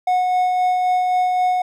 triangle tone with tremolo, 731 Hz, F#5, 21 cents flat, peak -12 dBFS, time 0.07-1.62 s, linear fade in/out 5 ms, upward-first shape sine, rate 3.8 Hz, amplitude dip 25%, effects none

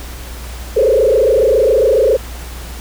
sine tone with frequency modulation, 481.8 Hz, B4, 43 cents flat, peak -8 dBFS, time 0.76-2.17 s, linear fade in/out 10 ms, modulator 27.3 Hz, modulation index 2.6, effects added 60 Hz sine -27 dBFS peak until 2.8 s + pink hiss -33 dBFS RMS until 2.8 s

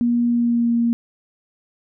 sine tone with pitch glide, 238.5 to 234.5 Hz, A#3 to A#3, +40 to +11 cents, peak -15 dBFS, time 0.01-0.93 s, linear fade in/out 0 ms, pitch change -29 cents, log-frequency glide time 0.27-0.72 s, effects none

